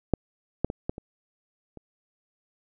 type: clicks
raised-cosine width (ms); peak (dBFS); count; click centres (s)
2; -7 / -9 / -17 / -14 / -24 / -29; 6; 0.137 / 0.646 / 0.701 / 0.895 / 0.981 / 1.773
effects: none